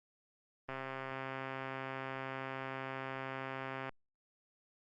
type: click train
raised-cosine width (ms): 0.5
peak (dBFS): -26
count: 427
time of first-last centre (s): 0.69-3.893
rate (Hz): 133
effects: Opus 24 kbps